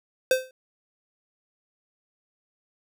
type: tone with exponential decay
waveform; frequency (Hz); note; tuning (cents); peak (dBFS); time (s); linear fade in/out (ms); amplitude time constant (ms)
square; 517; C5; -21; -15; 0.31-0.51; 2; 43
effects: none